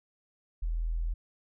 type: tone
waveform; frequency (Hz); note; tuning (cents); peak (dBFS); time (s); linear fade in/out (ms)
sine; 41.2; E1; 0; -28; 0.62-1.14; 10
effects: none